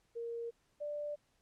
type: tone pair in turn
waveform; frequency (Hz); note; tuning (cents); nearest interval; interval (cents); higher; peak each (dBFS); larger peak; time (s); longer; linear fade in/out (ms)
sine; 466.2 / 589.4; A#4 / D5; 0 / +6; major third; 406; second; -38 / -37; second; 0.15-0.51 / 0.8-1.16; neither; 20
effects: pink hiss -75 dBFS RMS until 1.41 s + low-pass 10000 Hz 12 dB/octave